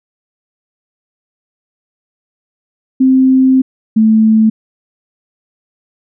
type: tone pair in turn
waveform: sine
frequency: 261.6 / 219.5 Hz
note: C4 / A3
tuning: 0 / -4 cents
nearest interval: minor third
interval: 304 cents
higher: first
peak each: -5 dBFS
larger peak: neither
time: 3-3.62 / 3.96-4.5 s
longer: first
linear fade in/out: 10 ms
effects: none